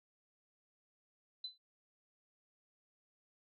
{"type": "tone with exponential decay", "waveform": "sine", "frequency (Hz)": 4019, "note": "B7", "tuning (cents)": 30, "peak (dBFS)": -37, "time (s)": [1.44, 1.58], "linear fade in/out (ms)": 5, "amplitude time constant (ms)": 30, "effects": []}